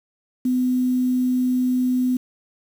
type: tone with quantisation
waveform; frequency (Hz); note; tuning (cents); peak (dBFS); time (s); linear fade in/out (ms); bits
sine; 252.4; B3; +38; -17; 0.45-2.17; 5; 7
effects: none